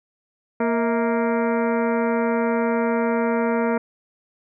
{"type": "harmonic tone with a mistuned harmonic", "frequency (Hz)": 233.1, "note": "A#3", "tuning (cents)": 0, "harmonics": [1, 2, 3, 4, 5, 6, 7, 8, 9, 10], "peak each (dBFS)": [-22, -23, -27, -28, -36, -32, -39, -39, -39, -40], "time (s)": [0.6, 3.78], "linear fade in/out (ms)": 5, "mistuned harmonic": 3, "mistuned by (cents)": -120, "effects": []}